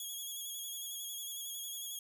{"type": "tone with vibrato", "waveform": "10% pulse", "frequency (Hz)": 3322, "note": "G#7", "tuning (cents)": 0, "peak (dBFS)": -33, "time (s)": [0, 1.99], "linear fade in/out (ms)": 2, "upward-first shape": "square", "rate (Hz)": 11, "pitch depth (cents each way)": 29, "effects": []}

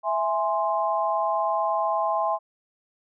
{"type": "chord", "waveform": "sine", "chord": "E augmented", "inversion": "none", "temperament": "equal", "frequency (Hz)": [659.3, 830.6, 1046.5], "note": ["E5", "G#5", "B#5"], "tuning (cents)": [0, 0, 0], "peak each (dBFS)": -26, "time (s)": [0.03, 2.39], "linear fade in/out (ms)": 50, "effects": []}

